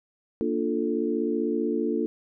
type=chord; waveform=sine; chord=Bb major seventh; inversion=none; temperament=equal; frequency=233.1 / 293.7 / 349.2 / 440 Hz; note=Bb3 / D4 / F4 / A4; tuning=0 / 0 / 0 / 0 cents; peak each=-29 dBFS; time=0.41-2.06 s; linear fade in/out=0 ms; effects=none